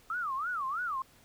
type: tone with vibrato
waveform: sine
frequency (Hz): 1244.5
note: D#6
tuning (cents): 0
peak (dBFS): -31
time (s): 0.1-1.02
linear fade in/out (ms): 2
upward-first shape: sine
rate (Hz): 3.1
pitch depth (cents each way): 300
effects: pink hiss -61 dBFS RMS until 1.24 s

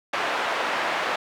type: band-pass noise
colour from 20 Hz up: pink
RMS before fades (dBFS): -26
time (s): 0.13-1.16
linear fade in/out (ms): 5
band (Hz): 660 to 2300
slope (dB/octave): 12
effects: none

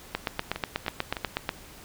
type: two click trains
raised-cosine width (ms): 0.3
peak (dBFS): -10 / -16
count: 12 / 3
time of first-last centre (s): 0.15-1.491 / 0.56-1.168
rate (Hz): 8.2 / 3.29
effects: pink hiss -48 dBFS RMS until 1.84 s

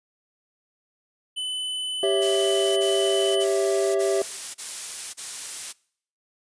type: tone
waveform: square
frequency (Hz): 3013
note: F#7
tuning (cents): +31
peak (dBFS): -27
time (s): 1.36-3.45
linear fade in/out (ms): 20
type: chord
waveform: triangle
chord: C# diminished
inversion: second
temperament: equal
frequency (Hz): 392 / 554.4 / 659.3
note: G4 / C#5 / E5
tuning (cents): 0 / 0 / 0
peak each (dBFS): -20 / -26 / -23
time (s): 2.03-4.22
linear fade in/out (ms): 2
type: noise bursts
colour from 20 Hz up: blue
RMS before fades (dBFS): -30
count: 6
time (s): 2.21-5.73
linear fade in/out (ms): 20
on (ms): 560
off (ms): 32
effects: noise-tail reverb RT60 0.6 s tail -24 dB re dry + resampled to 22050 Hz

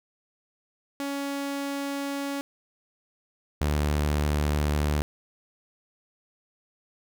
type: tone pair in turn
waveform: sawtooth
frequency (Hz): 280 / 74.16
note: C#4 / D2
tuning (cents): +18 / +17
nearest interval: octave + major seventh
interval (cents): 2301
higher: first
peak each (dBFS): -25 / -19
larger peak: second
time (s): 1-2.41 / 3.61-5.02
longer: neither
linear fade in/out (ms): 0
effects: none

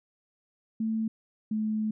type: tone pair in turn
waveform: sine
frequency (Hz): 221.5 / 216.1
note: A3 / A3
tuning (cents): +12 / -31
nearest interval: unison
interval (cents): 43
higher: first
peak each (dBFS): -26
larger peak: neither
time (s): 0.8-1.08 / 1.51-1.91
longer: second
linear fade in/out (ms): 5
effects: none

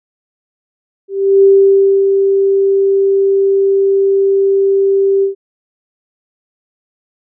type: tone with ADSR envelope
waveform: sine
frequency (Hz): 392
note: G4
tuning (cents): 0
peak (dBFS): -3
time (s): 1.08-5.35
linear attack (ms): 350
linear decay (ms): 610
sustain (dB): -5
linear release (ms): 120
effects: none

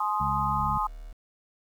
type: chord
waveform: sine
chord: Ab major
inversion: none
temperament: equal with one note detuned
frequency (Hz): 849.5 / 1046.5 / 1244.5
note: Ab5 / C6 / Eb6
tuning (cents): +39 / 0 / 0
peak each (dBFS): -29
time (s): 0-0.87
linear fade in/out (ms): 5
type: harmonic tone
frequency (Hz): 69.9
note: C#2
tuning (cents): +15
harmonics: 1 / 2 / 3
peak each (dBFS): -35 / -33 / -37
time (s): 0.2-0.78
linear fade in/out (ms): 5
type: tone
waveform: sine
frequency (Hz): 37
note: D1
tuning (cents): +14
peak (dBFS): -38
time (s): 0.57-1.13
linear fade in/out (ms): 10
effects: 9-bit

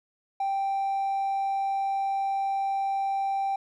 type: tone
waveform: triangle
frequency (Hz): 784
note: G5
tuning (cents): 0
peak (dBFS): -22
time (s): 0.4-3.56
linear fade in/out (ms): 5
effects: tanh soft clip ceiling -20 dBFS

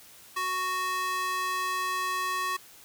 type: tone with high-pass filter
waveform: square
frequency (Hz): 370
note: F#4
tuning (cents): 0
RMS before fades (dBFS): -30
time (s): 0.36-2.57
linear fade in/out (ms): 10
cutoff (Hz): 1200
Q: 2
effects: white hiss -52 dBFS RMS until 2.84 s

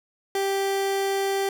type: tone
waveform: 30% pulse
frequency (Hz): 392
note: G4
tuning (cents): 0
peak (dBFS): -20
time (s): 0.35-1.49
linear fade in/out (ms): 2
effects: none

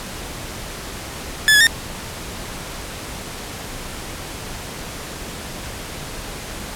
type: tone with pitch steps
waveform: sawtooth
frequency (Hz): 1728 / 1692 / 1824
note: A6 / G#6 / A#6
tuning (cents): -32 / +32 / -38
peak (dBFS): -6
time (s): 1.48-1.669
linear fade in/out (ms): 0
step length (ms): 63
effects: pink hiss -31 dBFS RMS until 6.75 s + low-pass 12000 Hz 12 dB/octave

